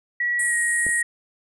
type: tone with pitch glide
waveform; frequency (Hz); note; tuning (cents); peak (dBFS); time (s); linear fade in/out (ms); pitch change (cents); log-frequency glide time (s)
sine; 1930 to 1885.9; B6 to A#6; -40 to +20; -20; 0.2-1.03; 5; -40; 0.45-0.55
type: band-pass noise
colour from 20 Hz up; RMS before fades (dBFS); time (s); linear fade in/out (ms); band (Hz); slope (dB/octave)
white; -28; 0.39-1.02; 5; 8000 to 10000; 96
type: clicks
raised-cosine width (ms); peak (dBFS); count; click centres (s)
2; -20 / -30; 2; 0.866 / 0.89
effects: none